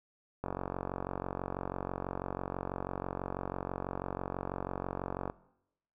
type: click train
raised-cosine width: 1 ms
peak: -21 dBFS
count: 225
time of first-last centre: 0.44-5.299 s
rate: 46.1 Hz
effects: noise-tail reverb RT60 0.8 s tail -19 dB re dry